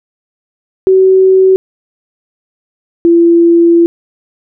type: tone pair in turn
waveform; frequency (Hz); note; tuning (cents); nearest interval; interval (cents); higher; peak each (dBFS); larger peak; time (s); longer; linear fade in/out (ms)
sine; 378.4 / 339; F#4 / E4; +39 / +49; major second; 190; first; -3; neither; 0.87-1.56 / 3.05-3.86; second; 0
effects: none